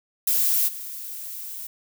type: noise with level steps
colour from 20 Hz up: violet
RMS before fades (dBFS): -21 / -35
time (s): 0.27-1.67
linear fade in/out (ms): 5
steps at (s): 0.67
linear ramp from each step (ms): 20
effects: none